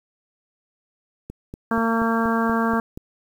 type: click train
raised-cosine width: 3 ms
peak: -20 dBFS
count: 8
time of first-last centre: 1.3-2.975 s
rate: 4.18 Hz
type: harmonic tone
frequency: 227.8 Hz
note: A#3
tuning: 40 cents flat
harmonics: 1 / 2 / 3 / 4 / 5 / 6 / 7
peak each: -21 / -27 / -29 / -28 / -27 / -30 / -29 dBFS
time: 1.71-2.8 s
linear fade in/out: 2 ms
effects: 8-bit